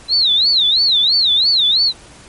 sine tone with vibrato, 3951 Hz, B7, in tune, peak -10 dBFS, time 0.08-1.93 s, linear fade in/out 50 ms, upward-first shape sine, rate 3 Hz, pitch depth 230 cents each way, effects pink hiss -41 dBFS RMS until 2.28 s + MP3 48 kbps

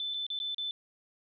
sine tone with dropouts, 3520 Hz, A7, in tune, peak -32 dBFS, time 0-0.71 s, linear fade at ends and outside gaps 1 ms, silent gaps 0.139-0.143 / 0.266-0.302 / 0.39-0.4 / 0.546-0.582 s, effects none

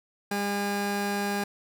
25% pulse tone pair together, 201.9 / 812.5 Hz, G#3 / G#5, -49 / -38 cents, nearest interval 2 octaves, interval 2411 cents, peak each -25 / -27 dBFS, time 0.31-1.44 s, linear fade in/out 5 ms, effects none

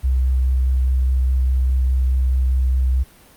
sine tone with vibrato, 64.3 Hz, C2, 30 cents flat, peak -14 dBFS, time 0.03-3.04 s, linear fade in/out 20 ms, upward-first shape triangle, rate 4.8 Hz, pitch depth 14 cents each way, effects pink hiss -48 dBFS RMS until 3.36 s + Opus 32 kbps

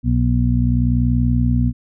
harmonic tone, 60.7 Hz, B1, 29 cents flat, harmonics 1 / 2 / 3 / 4, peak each -18 / -17 / -27 / -19 dBFS, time 0.03-1.73 s, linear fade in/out 50 ms, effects none

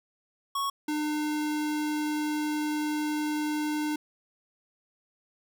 square tone pair in turn, 1107 / 301.8 Hz, C#6 / D4, -3 / +47 cents, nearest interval octave + minor seventh, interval 2250 cents, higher first, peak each -28 / -28 dBFS, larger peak neither, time 0.55-0.7 / 0.88-3.96 s, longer second, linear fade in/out 5 ms, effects none

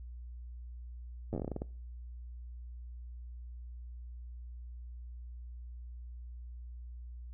slowing click train, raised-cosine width 2 ms, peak -23 dBFS, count 12, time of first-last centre 1.33-1.619 s, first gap 9 ms, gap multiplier 1.2, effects noise-tail reverb RT60 0.4 s tail -22 dB re dry + added 60 Hz sine -43 dBFS peak until 7.33 s

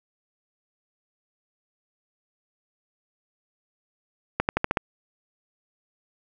accelerating click train, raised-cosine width 0.5 ms, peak -6 dBFS, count 6, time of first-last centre 4.4-4.772 s, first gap 89 ms, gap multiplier 0.91, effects none

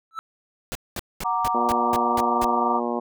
triangle tone with exponential growth, 1318.5 Hz, E6, in tune, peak -22 dBFS, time 0.11-0.19 s, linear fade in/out 0 ms, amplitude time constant 17 ms
pink noise bursts, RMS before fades -30 dBFS, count 8, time 0.72-2.446 s, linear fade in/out 0 ms, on 32 ms, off 210 ms
sine chord, Gb augmented, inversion none, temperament equal, 740 / 932.3 / 1174.7 Hz, Gb5 / Bb5 / D6, 0 / 0 / 0 cents, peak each -27 / -24 / -25 dBFS, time 1.24-2.8 s, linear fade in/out 20 ms
harmonic tone, 119.5 Hz, A#2, 43 cents sharp, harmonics 2 / 3 / 4 / 5 / 6 / 7 / 8 / 9, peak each -28 / -30 / -31 / -32 / -33 / -33 / -34 / -35 dBFS, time 1.54-3 s, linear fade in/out 10 ms
effects none

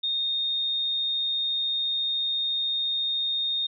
sine tone, 3683 Hz, A#7, 22 cents flat, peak -24 dBFS, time 0.03-3.67 s, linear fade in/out 10 ms, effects none

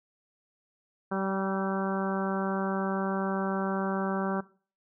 harmonic tone with a mistuned harmonic, 192.8 Hz, G3, 28 cents flat, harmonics 1 / 2 / 3 / 4 / 5 / 6 / 7 / 8, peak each -31 / -34 / -36 / -37 / -38 / -39 / -39 / -40 dBFS, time 1.11-4.41 s, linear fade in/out 10 ms, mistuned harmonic 4, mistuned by +15 cents, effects noise-tail reverb RT60 0.4 s tail -19 dB re dry

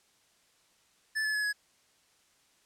square tone with pitch steps, 1746 / 1723 / 1700.2 / 1677.8 Hz, A6 / A6 / G#6 / G#6, -14 / -37 / +40 / +17 cents, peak -29 dBFS, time 1.15-1.53 s, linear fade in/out 20 ms, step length 95 ms, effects white hiss -67 dBFS RMS until 2.65 s + low-pass 9000 Hz 12 dB/octave

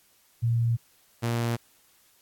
sine / sawtooth tone pair in turn, 116.7 / 117.58 Hz, A#2 / A#2, +2 / +15 cents, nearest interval unison, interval 13 cents, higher second, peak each -21 dBFS, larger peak neither, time 0.42-0.77 / 1.22-1.57 s, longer neither, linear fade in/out 20 ms, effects white hiss -62 dBFS RMS until 2.21 s + AAC 64 kbps

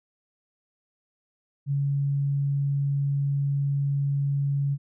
sine tone, 140.5 Hz, C#3, 24 cents sharp, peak -22 dBFS, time 1.66-4.78 s, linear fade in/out 50 ms, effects none

